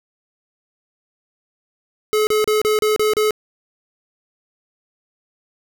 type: tone bursts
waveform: square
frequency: 427.8 Hz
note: A4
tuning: 49 cents flat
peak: -15 dBFS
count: 7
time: 2.13-3.308 s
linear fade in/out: 0 ms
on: 140 ms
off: 33 ms
effects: none